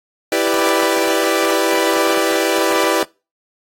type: chord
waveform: sawtooth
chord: E minor seventh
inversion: none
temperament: equal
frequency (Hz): 329.6 / 392 / 493.9 / 587.3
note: E4 / G4 / B4 / D5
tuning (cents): 0 / 0 / 0 / 0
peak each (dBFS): -16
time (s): 0.32-3.03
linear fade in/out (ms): 2
effects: noise-tail reverb RT60 0.3 s tail -24 dB re dry + AAC 48 kbps